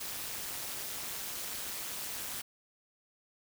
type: noise with amplitude modulation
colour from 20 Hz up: white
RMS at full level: -36 dBFS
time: 0-2.42 s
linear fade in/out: 10 ms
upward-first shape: sine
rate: 209 Hz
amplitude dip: 80%
effects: none